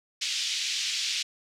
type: band-pass noise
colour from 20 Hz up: pink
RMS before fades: -30 dBFS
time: 0.21-1.23 s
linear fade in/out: 10 ms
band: 2700 to 6200 Hz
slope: 24 dB/octave
effects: none